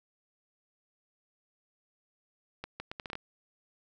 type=accelerating click train; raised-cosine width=0.3 ms; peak=-22 dBFS; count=8; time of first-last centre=2.64-3.154 s; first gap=160 ms; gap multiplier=0.72; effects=none